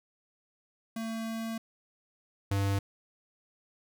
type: tone pair in turn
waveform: square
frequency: 225.2 / 98.96 Hz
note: A3 / G2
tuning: +40 / +17 cents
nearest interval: octave + major second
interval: 1423 cents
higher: first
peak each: -34 / -27 dBFS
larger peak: second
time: 0.96-1.58 / 2.51-2.79 s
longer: first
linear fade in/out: 5 ms
effects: none